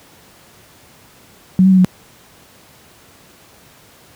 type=tone with pitch steps; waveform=sine; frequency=186.3 / 190.5 / 187.2 / 183.3 Hz; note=F#3 / G3 / F#3 / F#3; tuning=+12 / -49 / +20 / -16 cents; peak=-6 dBFS; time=1.59-1.846 s; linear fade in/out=0 ms; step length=64 ms; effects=pink hiss -46 dBFS RMS until 4.15 s + high-pass 80 Hz 12 dB/octave